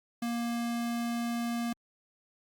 square tone, 235.4 Hz, A#3, 17 cents sharp, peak -31 dBFS, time 0.22-1.73 s, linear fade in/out 5 ms, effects Opus 48 kbps

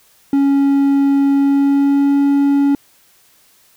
triangle tone with pitch glide, 278 to 281.1 Hz, C#4 to C#4, +5 to +24 cents, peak -8 dBFS, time 0.33-2.75 s, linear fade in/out 2 ms, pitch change +19 cents, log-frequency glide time 1.34-2.18 s, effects white hiss -52 dBFS RMS until 3.76 s

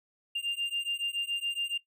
triangle beating tone pair, 2794 / 2801.1 Hz, F7 / F7, 0 / +5 cents, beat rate 7.1 Hz, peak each -30 dBFS, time 0.35-1.78 s, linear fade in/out 10 ms, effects noise-tail reverb RT60 0.1 s tail -18 dB re dry + tanh soft clip ceiling -24 dBFS

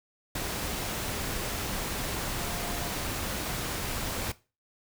sine tone in noise, 700 Hz, F5, 4 cents sharp, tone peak -42 dBFS, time 2.39-2.9 s, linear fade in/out 5 ms, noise pink, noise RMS -33 dBFS, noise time 0.35-4.32 s, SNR -12 dB, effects noise-tail reverb RT60 0.3 s tail -18 dB re dry

